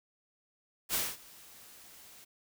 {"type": "noise with ADSR envelope", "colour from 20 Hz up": "white", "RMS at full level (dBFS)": -30, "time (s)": [0.89, 2.25], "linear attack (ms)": 53, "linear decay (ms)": 220, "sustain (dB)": -24, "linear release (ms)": 15, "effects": []}